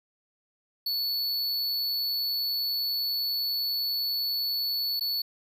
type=tone with dropouts; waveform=square; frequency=4435 Hz; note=C#8; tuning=in tune; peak=-27 dBFS; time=0.86-5.22 s; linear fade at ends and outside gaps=5 ms; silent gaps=4.997-5.008 s; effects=none